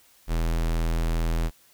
square tone, 41.2 Hz, E1, in tune, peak -23 dBFS, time 0.27-1.51 s, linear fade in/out 50 ms, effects white hiss -58 dBFS RMS until 1.73 s

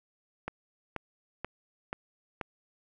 click train, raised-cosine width 0.5 ms, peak -19 dBFS, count 5, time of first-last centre 0.48-2.412 s, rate 2.07 Hz, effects none

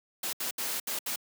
white noise bursts at uneven times, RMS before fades -33 dBFS, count 5, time 0.23-0.33 / 0.4-0.51 / 0.58-0.8 / 0.87-0.99 / 1.06-1.16 s, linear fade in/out 5 ms, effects high-pass 200 Hz 12 dB/octave

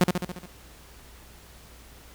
sawtooth tone with echo, 179.5 Hz, F3, 48 cents sharp, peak -12 dBFS, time 0.01-0.04 s, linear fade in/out 2 ms, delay 70 ms, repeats 6, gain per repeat -4 dB, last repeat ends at 0.46 s, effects added 60 Hz sine -51 dBFS peak until 2.14 s + pink hiss -51 dBFS RMS until 2.14 s

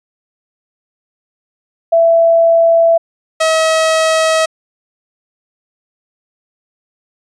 sine / sawtooth tone pair in turn, 666 / 640.4 Hz, E5 / D#5, +18 / +50 cents, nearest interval minor second, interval 68 cents, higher first, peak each -6 dBFS, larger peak neither, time 1.92-2.98 / 3.4-4.46 s, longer neither, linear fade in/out 10 ms, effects resampled to 22050 Hz

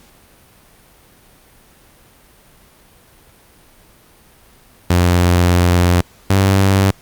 sawtooth tone pair in turn, 88.3 / 97.08 Hz, F2 / G2, +20 / -16 cents, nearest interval major second, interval 164 cents, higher second, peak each -6 dBFS, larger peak neither, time 4.9-6.01 / 6.3-6.91 s, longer first, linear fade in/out 5 ms, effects pink hiss -48 dBFS RMS until 7.01 s + Opus 48 kbps

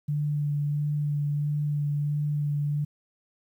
sine tone with vibrato, 146.83 Hz, D3, in tune, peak -24 dBFS, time 0.08-2.85 s, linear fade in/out 10 ms, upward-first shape sine, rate 1.5 Hz, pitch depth 14 cents each way, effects 10-bit

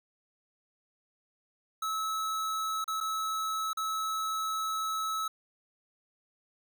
square tone with dropouts, 1298 Hz, E6, 27 cents flat, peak -31 dBFS, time 1.82-5.28 s, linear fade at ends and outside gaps 5 ms, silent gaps 2.843-2.878 / 3.004-3.009 / 3.732-3.771 s, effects none

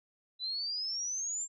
sine exponential sweep, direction up, 3951 to 7459 Hz, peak -33 dBFS, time 0.39-1.48 s, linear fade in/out 50 ms, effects none

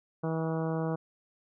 harmonic tone with a mistuned harmonic, 161.5 Hz, E3, 35 cents flat, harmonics 1 / 2 / 3 / 4 / 5 / 6 / 7 / 8 / 9, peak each -31 / -36 / -35 / -39 / -42 / -45 / -45 / -49 / -49 dBFS, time 0.23-0.96 s, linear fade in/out 10 ms, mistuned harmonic 8, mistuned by -19 cents, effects none

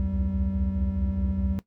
triangle tone cluster, 64.5 / 69.3 / 83.8 / 192.5 Hz, C2 / C#2 / E2 / G3, -24 / 0 / +29 / -31 cents, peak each -28 / -27 / -28 / -26 dBFS, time 0-1.59 s, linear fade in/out 0 ms, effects noise-tail reverb RT60 0.1 s tail -17 dB re dry + tanh soft clip ceiling -14 dBFS

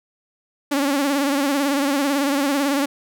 sawtooth tone with vibrato, 280.5 Hz, C#4, 21 cents sharp, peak -14 dBFS, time 0.71-2.86 s, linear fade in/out 10 ms, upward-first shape sine, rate 18 Hz, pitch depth 73 cents each way, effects none

